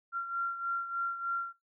sine beating tone pair, 1375 / 1378.3 Hz, F6 / F6, -27 / -23 cents, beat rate 3.3 Hz, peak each -32 / -38 dBFS, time 0.12-1.53 s, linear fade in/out 50 ms, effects noise-tail reverb RT60 0.2 s tail -19 dB re dry

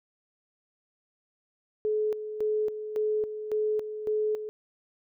sine tone with tremolo, 427.7 Hz, A4, 49 cents flat, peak -24 dBFS, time 1.85-4.49 s, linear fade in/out 0 ms, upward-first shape square, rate 1.8 Hz, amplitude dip 65%, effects none

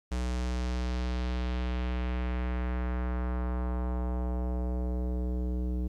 square tone with low-pass filter sweep, 61.74 Hz, B1, in tune, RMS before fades -31 dBFS, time 0.11-5.88 s, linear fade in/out 10 ms, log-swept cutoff 8000 to 340 Hz, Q 1.3, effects 11-bit

